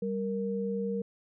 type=tone pair together; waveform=sine; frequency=196.33 / 466.2 Hz; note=G3 / A#4; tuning=+3 / 0 cents; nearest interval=octave + minor third; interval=1497 cents; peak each=-32 / -32 dBFS; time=0.02-1.02 s; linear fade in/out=5 ms; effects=none